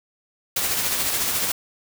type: noise with tremolo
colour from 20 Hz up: white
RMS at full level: -22 dBFS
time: 0.56-1.52 s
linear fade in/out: 5 ms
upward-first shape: sine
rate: 14 Hz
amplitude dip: 35%
effects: none